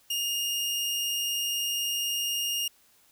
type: tone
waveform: sawtooth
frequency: 2836 Hz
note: F7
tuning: 26 cents sharp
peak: -24 dBFS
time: 0.1-2.68 s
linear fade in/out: 5 ms
effects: white hiss -62 dBFS RMS until 3.11 s